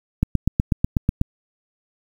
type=click train; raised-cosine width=5 ms; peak=-4 dBFS; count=9; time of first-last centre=0.23-1.214 s; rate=8.13 Hz; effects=7-bit